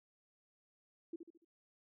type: tone with echo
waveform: sine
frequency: 334.8 Hz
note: E4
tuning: 27 cents sharp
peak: -40 dBFS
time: 1.13-1.16 s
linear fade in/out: 5 ms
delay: 72 ms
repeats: 4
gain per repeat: -7 dB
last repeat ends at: 1.448 s
effects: none